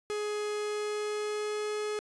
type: tone with pitch glide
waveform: 45% pulse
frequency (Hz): 419.1 to 422.3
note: G#4 to G#4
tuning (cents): +16 to +29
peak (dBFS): -31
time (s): 0.1-1.99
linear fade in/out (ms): 0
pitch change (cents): +13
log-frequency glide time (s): 0.54-1.71
effects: resampled to 22050 Hz